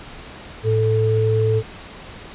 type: tone pair together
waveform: sine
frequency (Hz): 109.92 / 439.7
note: A2 / A4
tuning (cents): -1 / -1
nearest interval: 2 octaves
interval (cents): 2400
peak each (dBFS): -17 / -18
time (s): 0.63-1.63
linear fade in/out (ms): 50
effects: pink hiss -38 dBFS RMS until 2.34 s + resampled to 8000 Hz